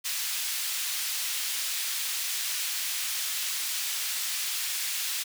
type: high-pass noise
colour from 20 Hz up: pink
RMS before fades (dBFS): -31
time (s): 0.04-5.24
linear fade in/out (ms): 20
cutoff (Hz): 2800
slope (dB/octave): 12
effects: none